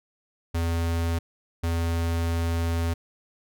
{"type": "tone pair in turn", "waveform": "square", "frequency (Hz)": [83.7, 83.7], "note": ["E2", "E2"], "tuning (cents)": [27, 27], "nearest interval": "unison", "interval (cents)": 0, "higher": "neither", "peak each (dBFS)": -24, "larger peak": "neither", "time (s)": [[0.54, 1.19], [1.63, 2.94]], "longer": "second", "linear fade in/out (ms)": 10, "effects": []}